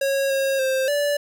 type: tone with pitch steps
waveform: square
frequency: 548 / 542 / 527 / 580 Hz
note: C#5 / C#5 / C5 / D5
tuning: -20 / -39 / +12 / -22 cents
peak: -20 dBFS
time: 0.01-1.17 s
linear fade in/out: 5 ms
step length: 290 ms
effects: none